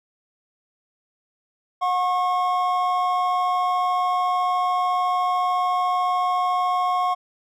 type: tone pair together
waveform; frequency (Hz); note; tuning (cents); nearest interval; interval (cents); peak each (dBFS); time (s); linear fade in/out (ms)
triangle; 726 / 1087.8; F#5 / C#6; -33 / -33; perfect fifth; 700; -20; 1.81-7.15; 20
effects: none